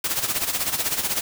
white noise with tremolo, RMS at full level -22 dBFS, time 0.04-1.21 s, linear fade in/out 2 ms, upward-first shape sine, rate 16 Hz, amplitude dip 70%, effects none

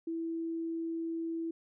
sine tone, 329.6 Hz, E4, in tune, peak -33 dBFS, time 0.07-1.51 s, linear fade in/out 5 ms, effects none

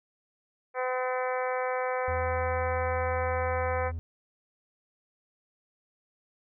harmonic tone, 254.4 Hz, C4, 48 cents flat, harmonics 2 / 3 / 4 / 5 / 6 / 7 / 8 / 9, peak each -30 / -34 / -36 / -38 / -40 / -41 / -42 / -43 dBFS, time 0.74-3.92 s, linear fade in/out 50 ms
triangle tone, 82.5 Hz, E2, 2 cents sharp, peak -30 dBFS, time 2.08-3.99 s, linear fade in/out 0 ms
effects none

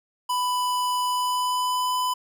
square tone with pitch glide, 994 to 1003.2 Hz, B5 to B5, +11 to +27 cents, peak -23 dBFS, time 0.29-2.14 s, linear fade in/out 10 ms, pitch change +16 cents, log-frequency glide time 1.06-1.97 s, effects none

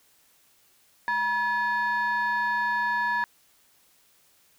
sine tone pair together, 960 / 1712.1 Hz, B5 / A6, -49 / -48 cents, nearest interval minor seventh, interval 1001 cents, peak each -24 dBFS, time 1.08-3.24 s, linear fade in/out 0 ms, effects tanh soft clip ceiling -20 dBFS + white hiss -62 dBFS RMS until 4.58 s

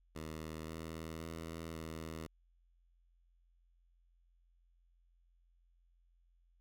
10% pulse tone with pitch steps, 79 / 80.7 / 81.9 / 80.4 Hz, D#2 / E2 / E2 / E2, +27 / -36 / -11 / -43 cents, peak -35 dBFS, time 0.15-2.27 s, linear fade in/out 10 ms, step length 530 ms, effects added 43 Hz sine -68 dBFS peak until 6.6 s

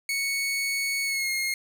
sawtooth tone with pitch glide, 2217 to 2143 Hz, C#7 to C7, 0 to +41 cents, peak -22 dBFS, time 0.09-1.54 s, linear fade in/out 2 ms, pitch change -59 cents, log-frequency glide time 1.04-1.3 s, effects none

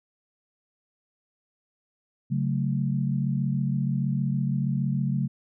sine chord, F# minor, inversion second, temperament equal, 138.59 / 185 / 220 Hz, C#3 / F#3 / A3, 0 / 0 / 0 cents, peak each -25 / -29 / -30 dBFS, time 2.3-5.28 s, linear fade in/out 20 ms, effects none

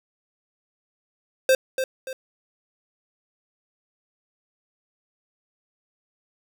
square tone with echo, 524 Hz, C5, 2 cents sharp, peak -15 dBFS, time 1.49-1.55 s, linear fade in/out 2 ms, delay 290 ms, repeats 2, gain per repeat -8 dB, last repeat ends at 2.13 s, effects 8-bit

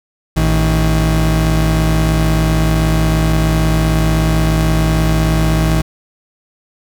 35% pulse tone pair together, 56.25 / 159.1 Hz, A1 / D#3, +39 / +39 cents, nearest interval octave + tritone, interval 1800 cents, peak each -12 dBFS, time 0.36-5.82 s, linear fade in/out 10 ms, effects none

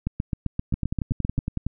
two click trains, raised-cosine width 5 ms, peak -13 / -12 dBFS, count 11 / 11, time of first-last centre 0.74-1.666 / 0.07-1.381 s, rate 10.8 / 7.63 Hz, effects none

